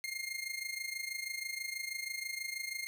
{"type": "tone with amplitude modulation", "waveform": "sawtooth", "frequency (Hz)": 2122, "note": "C7", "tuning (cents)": 24, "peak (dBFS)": -31, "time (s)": [0.04, 2.87], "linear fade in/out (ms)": 0, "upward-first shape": "sine", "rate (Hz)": 26.2, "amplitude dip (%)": 75, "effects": []}